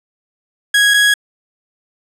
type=tone pair in turn; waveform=30% pulse; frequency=1656 / 1661.8 Hz; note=G#6 / G#6; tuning=-5 / +1 cents; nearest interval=unison; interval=6 cents; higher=second; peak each=-6 / -6 dBFS; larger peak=neither; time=0.74-0.94 / 0.94-1.14 s; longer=neither; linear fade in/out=5 ms; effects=low-pass 12000 Hz 12 dB/octave